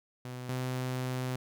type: tone pair in turn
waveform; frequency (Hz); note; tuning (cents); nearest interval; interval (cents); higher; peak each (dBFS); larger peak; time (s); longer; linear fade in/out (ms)
sawtooth; 125.6 / 127.8; B2 / C3; +30 / -40; unison; 30; second; -35 / -28; second; 0.25-0.49 / 0.49-1.36; second; 2
effects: none